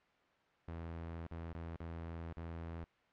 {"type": "tone with dropouts", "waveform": "sawtooth", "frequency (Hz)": 83.1, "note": "E2", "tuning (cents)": 15, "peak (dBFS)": -39, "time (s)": [0.68, 2.84], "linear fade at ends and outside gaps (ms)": 0, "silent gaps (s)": [[1.266, 1.313], [1.528, 1.55], [1.761, 1.804], [2.327, 2.371]], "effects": ["white hiss -70 dBFS RMS until 3.12 s", "low-pass 2000 Hz 12 dB/octave"]}